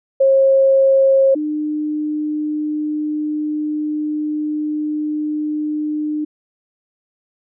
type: tone pair in turn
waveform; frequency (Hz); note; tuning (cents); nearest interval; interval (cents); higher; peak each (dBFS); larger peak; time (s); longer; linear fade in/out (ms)
sine; 539 / 302.5; C#5 / D#4; -49 / -49; minor seventh; 1000; first; -9 / -18; first; 0.2-1.35 / 1.35-6.25; second; 10
effects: none